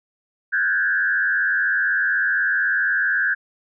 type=tone with frequency modulation; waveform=sine; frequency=1594 Hz; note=G6; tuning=28 cents sharp; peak=-17 dBFS; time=0.52-3.35 s; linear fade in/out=20 ms; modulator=92.1 Hz; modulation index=1.2; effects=none